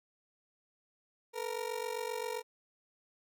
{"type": "ring-modulated tone", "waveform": "30% pulse", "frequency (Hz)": 466.2, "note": "A#4", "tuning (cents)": 0, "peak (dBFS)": -30, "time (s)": [1.33, 2.43], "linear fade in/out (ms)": 50, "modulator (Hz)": 23.8, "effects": []}